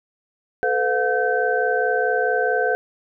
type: tone cluster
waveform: sine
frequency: 439.4 / 504 / 715 / 1540 Hz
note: A4 / B4 / F5 / G6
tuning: -2 / +35 / +41 / -31 cents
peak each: -23 dBFS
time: 0.63-2.75 s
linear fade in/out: 0 ms
effects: none